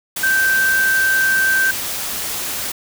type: tone in noise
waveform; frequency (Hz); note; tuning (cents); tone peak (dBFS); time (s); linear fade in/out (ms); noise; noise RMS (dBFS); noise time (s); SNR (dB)
sine; 1560; G6; -9; -13; 0.23-1.71; 5; white; -24; 0.16-2.72; +8
effects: none